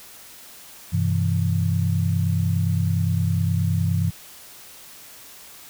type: tone cluster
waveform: sine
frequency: 96.8 / 126.5 / 164.2 Hz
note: G2 / B2 / E3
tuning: -21 / +42 / -6 cents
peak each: -21 / -26 / -23 dBFS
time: 0.92-4.11 s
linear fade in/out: 20 ms
effects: white hiss -44 dBFS RMS until 5.69 s